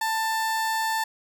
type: tone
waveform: 30% pulse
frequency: 888 Hz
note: A5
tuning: 16 cents sharp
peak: -21 dBFS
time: 0.01-1.04 s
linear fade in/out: 5 ms
effects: none